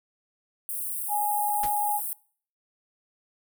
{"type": "high-pass noise", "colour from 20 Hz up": "white", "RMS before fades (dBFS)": -32, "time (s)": [0.69, 2.13], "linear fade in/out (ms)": 0, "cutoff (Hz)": 8500, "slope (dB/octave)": 96}
{"type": "tone", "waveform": "sine", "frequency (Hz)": 830.6, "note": "G#5", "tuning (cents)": 0, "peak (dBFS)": -24, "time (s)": [1.08, 2.01], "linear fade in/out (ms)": 50}
{"type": "noise with exponential decay", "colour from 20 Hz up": "pink", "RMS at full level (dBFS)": -32, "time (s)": [1.63, 1.76], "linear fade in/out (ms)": 5, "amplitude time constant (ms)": 28}
{"effects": ["noise-tail reverb RT60 0.5 s tail -23 dB re dry"]}